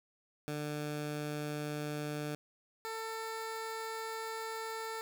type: tone pair in turn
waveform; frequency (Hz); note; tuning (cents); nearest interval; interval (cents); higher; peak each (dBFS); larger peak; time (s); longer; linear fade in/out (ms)
15% pulse; 149 / 446.5; D3 / A4; +25 / +25; octave + perfect fifth; 1900; second; -30 / -32; first; 0.48-2.35 / 2.85-5.01; second; 0
effects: none